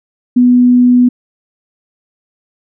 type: tone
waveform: sine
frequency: 246.9 Hz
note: B3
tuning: in tune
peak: -4 dBFS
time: 0.36-1.09 s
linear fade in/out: 10 ms
effects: none